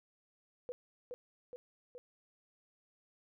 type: tone with echo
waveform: sine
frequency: 493.9 Hz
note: B4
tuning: in tune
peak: -38 dBFS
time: 0.69-0.72 s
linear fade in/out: 0 ms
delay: 420 ms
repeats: 3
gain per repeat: -3 dB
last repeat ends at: 1.98 s
effects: none